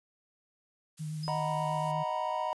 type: noise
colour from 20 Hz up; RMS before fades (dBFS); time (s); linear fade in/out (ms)
blue; -50; 0.97-1.92; 10
type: tone with vibrato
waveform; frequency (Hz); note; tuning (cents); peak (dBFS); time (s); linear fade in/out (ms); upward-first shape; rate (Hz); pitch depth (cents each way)
sine; 154.7; D#3; -10; -34; 0.99-2.04; 20; triangle; 8.4; 30
type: tone with exponential decay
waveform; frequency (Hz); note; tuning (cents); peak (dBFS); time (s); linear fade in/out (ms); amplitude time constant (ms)
sine; 5020; D#8; +15; -38; 1.23-1.59; 5; 78
type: chord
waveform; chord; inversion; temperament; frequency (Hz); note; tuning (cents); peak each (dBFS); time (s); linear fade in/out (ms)
triangle; B major seventh; first; equal; 622.3 / 740 / 932.3 / 987.8; D#5 / F#5 / A#5 / B5; 0 / 0 / 0 / 0; -34 / -35 / -33 / -34; 1.28-2.53; 0
effects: resampled to 24000 Hz